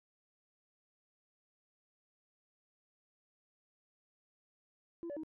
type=tone with pitch steps; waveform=sine; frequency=338 / 575 / 314.6 Hz; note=E4 / D5 / D#4; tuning=+43 / -37 / +19 cents; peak=-38 dBFS; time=5.03-5.234 s; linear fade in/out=0 ms; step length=68 ms; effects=tanh soft clip ceiling -37 dBFS